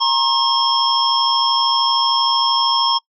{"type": "tone cluster", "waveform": "sine", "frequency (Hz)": [937, 1070, 3255, 5320], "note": ["A#5", "C6", "G#7", "E8"], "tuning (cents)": [9, 38, -36, 15], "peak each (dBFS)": -19, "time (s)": [0, 2.99], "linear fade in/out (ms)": 20, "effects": ["noise-tail reverb RT60 0.1 s tail -25 dB re dry"]}